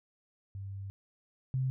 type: tone pair in turn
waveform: sine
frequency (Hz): 98 / 130.81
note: G2 / C3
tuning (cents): 0 / 0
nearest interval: perfect fourth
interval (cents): 500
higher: second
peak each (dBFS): -38 / -28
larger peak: second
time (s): 0.55-0.9 / 1.54-1.7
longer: first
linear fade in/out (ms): 0
effects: none